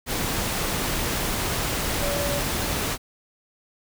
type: tone in noise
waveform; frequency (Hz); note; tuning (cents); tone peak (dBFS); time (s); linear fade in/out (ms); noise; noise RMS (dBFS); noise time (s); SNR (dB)
sine; 572; D5; -46; -27; 1.99-2.42; 50; pink; -26; 0.06-2.98; -4
effects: none